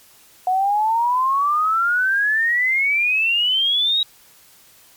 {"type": "exponential sweep", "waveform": "sine", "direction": "up", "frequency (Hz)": [728, 3847], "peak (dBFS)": -15, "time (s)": [0.47, 4.03], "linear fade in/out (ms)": 2, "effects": ["white hiss -50 dBFS RMS until 4.96 s", "MP3 96 kbps"]}